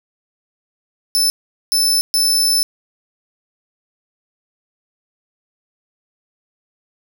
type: tone bursts at uneven times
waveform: sawtooth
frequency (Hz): 5274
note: E8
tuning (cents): 0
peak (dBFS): -10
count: 3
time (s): 1.15-1.3 / 1.72-2.01 / 2.14-2.63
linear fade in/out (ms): 0
effects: none